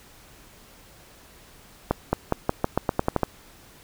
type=accelerating click train; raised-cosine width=1 ms; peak=-6 dBFS; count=11; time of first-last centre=1.91-3.233 s; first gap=220 ms; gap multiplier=0.88; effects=pink hiss -51 dBFS RMS until 3.83 s